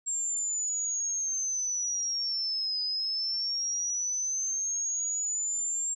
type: linear two-way sweep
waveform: sine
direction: down then up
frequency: 7459 to 4978 to 7459 Hz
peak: -28 dBFS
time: 0.06-5.95 s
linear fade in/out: 20 ms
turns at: 2.82 s
effects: none